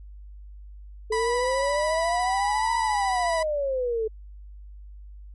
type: exponential two-way sweep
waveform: sine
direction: up then down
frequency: 431.1 to 932.3 to 431.1 Hz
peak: -23 dBFS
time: 1.1-4.08 s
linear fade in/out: 10 ms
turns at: 2.75 s
type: tone with vibrato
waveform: 30% pulse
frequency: 984 Hz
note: B5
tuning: 7 cents flat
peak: -23 dBFS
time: 1.12-3.43 s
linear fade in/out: 5 ms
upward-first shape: triangle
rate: 14 Hz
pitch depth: 24 cents each way
effects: added 50 Hz sine -40 dBFS peak until 5.34 s + MP3 48 kbps